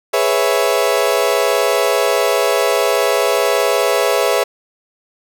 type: chord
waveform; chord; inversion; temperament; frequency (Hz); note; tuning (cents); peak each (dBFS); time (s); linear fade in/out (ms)
35% pulse; C# minor seventh; second; equal; 415.3 / 493.9 / 554.4 / 659.3; G#4 / B4 / C#5 / E5; 0 / 0 / 0 / 0; -17; 0.13-4.44; 10
effects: none